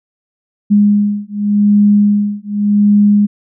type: beating tone pair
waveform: sine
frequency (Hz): 205.4 / 206.27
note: G#3 / G#3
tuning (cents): -19 / -12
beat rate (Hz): 0.87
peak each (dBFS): -11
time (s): 0.7-3.27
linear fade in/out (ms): 20
effects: none